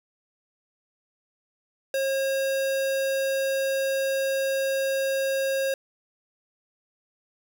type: tone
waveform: square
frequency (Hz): 540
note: C#5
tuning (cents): -45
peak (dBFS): -24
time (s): 1.94-5.74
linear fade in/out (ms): 2
effects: none